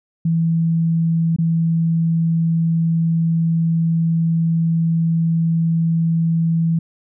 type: tone with dropouts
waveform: sine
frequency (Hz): 164.81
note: E3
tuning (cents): 0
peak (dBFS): -14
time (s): 0.25-6.79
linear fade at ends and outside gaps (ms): 5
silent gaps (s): 1.363-1.385
effects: none